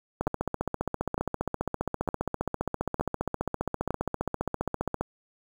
two click trains, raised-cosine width 1 ms, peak -14 / -13 dBFS, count 73 / 5, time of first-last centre 0.21-5.01 / 0.27-3.906 s, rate 15 / 1.1 Hz, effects 7-bit

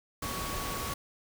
sine tone in noise, 1120 Hz, C#6, 18 cents sharp, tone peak -39 dBFS, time 0.22-0.94 s, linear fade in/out 5 ms, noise pink, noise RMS -36 dBFS, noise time 0.22-0.94 s, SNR -6 dB, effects none

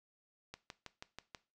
click train, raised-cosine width 0.2 ms, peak -28 dBFS, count 6, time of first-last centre 0.54-1.348 s, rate 6.19 Hz, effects noise-tail reverb RT60 0.3 s tail -17 dB re dry

